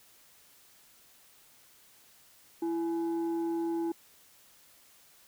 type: tone pair together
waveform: sine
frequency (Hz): 333.8 / 841.1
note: E4 / G#5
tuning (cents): +22 / +22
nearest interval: octave + major third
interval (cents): 1600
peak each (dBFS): -28 / -39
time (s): 2.62-3.92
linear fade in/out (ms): 5
effects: tanh soft clip ceiling -25 dBFS + white hiss -60 dBFS RMS until 5.27 s